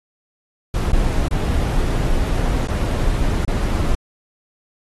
brown noise with dropouts, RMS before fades -18 dBFS, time 0.74-3.95 s, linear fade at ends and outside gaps 2 ms, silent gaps 0.921-0.931 / 1.282-1.31 / 2.674-2.684 / 3.45-3.479 s, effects AAC 32 kbps

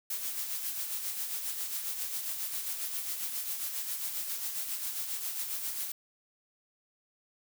blue noise with tremolo, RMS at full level -34 dBFS, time 0.1-5.92 s, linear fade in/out 5 ms, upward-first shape sine, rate 7.4 Hz, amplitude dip 45%, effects none

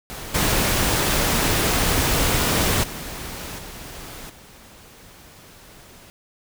pink noise with level steps, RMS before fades -34 / -20 / -33 / -37 / -46 dBFS, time 0.1-6.1 s, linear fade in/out 0 ms, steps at 0.34 / 2.83 / 3.58 / 4.29 s, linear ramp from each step 10 ms, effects none

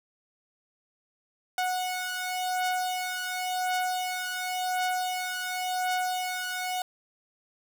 sawtooth beating tone pair, 734 / 734.92 Hz, F#5 / F#5, -14 / -12 cents, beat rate 0.92 Hz, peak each -26 / -29 dBFS, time 1.58-6.82 s, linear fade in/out 2 ms, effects none

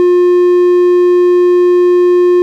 triangle tone, 356 Hz, F4, 33 cents sharp, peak -3 dBFS, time 0-2.42 s, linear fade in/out 0 ms, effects none

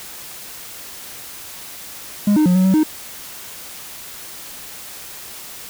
triangle tone with pitch steps, 205.5 / 306.6 / 180.1 / 185.8 / 189.6 / 310.2 Hz, G#3 / D#4 / F#3 / F#3 / F#3 / D#4, -18 / -25 / -46 / +7 / +43 / -5 cents, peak -9 dBFS, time 2.27-2.834 s, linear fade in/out 5 ms, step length 94 ms, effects white hiss -35 dBFS RMS until 5.69 s

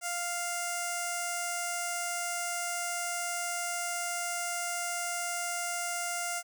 5% pulse tone with notch filter, 698.5 Hz, F5, in tune, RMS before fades -34 dBFS, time 0.01-6.43 s, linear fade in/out 50 ms, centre 3800 Hz, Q 0.67, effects none

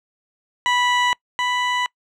20% pulse tone pair in turn, 983 / 988.7 Hz, B5 / B5, -8 / +2 cents, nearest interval unison, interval 10 cents, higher second, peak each -11 / -14 dBFS, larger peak first, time 0.66-1.13 / 1.39-1.86 s, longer neither, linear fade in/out 0 ms, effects noise-tail reverb RT60 0.1 s tail -25 dB re dry + low-pass 5000 Hz 12 dB/octave

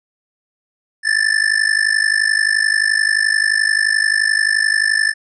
square tone with amplitude modulation, 1760 Hz, A6, in tune, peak -10 dBFS, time 1.03-5.14 s, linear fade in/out 50 ms, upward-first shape sine, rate 51.5 Hz, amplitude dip 90%, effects resampled to 22050 Hz

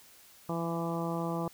harmonic tone with a mistuned harmonic, 167.3 Hz, E3, 26 cents sharp, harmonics 1 / 2 / 3 / 4 / 5 / 6 / 7, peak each -34 / -37 / -39 / -40 / -41 / -42 / -42 dBFS, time 0.49-1.48 s, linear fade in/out 2 ms, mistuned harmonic 1, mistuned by +16 cents, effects white hiss -57 dBFS RMS until 1.53 s

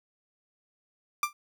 30% pulse tone with exponential decay, 1184 Hz, D6, 14 cents sharp, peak -18 dBFS, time 1.23-1.33 s, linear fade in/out 2 ms, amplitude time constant 21 ms, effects none

